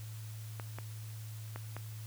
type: clicks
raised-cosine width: 0.5 ms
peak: -27 dBFS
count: 4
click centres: 0.598 / 0.786 / 1.56 / 1.766 s
effects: added 109 Hz sine -42 dBFS peak until 2.06 s + white hiss -55 dBFS RMS until 2.06 s